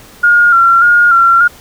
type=tone with vibrato; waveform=sine; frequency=1396 Hz; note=F6; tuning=1 cent flat; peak=-4 dBFS; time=0.23-1.48 s; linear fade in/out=10 ms; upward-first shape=square; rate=1.7 Hz; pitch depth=36 cents each way; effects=pink hiss -38 dBFS RMS until 1.6 s